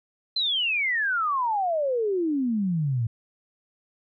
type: exponential sweep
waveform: sine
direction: down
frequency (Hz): 4143 to 109.5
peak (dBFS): -22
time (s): 0.36-3.07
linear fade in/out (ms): 5
effects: none